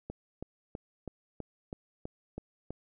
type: click train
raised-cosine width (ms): 2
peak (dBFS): -25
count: 9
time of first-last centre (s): 0.1-2.706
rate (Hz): 3.07
effects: none